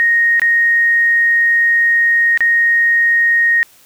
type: tone with dropouts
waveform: sine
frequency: 1864.7 Hz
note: A#6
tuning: in tune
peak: -9 dBFS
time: 0-3.63 s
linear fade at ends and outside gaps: 0 ms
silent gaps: 0.396-0.418 / 2.375-2.406 s
effects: white hiss -47 dBFS RMS until 3.85 s